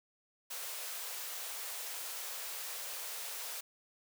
white high-pass noise, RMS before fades -42 dBFS, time 0.5-3.61 s, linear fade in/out 10 ms, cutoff 430 Hz, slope 48 dB/octave, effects none

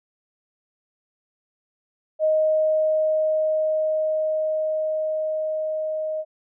sine tone with level ramp, 624 Hz, D#5, 5 cents sharp, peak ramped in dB -16 to -24 dBFS, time 2.19-6.25 s, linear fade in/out 50 ms, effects none

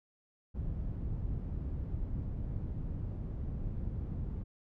white low-pass noise, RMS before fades -37 dBFS, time 0.54-4.44 s, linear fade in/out 20 ms, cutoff 100 Hz, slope 12 dB/octave, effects none

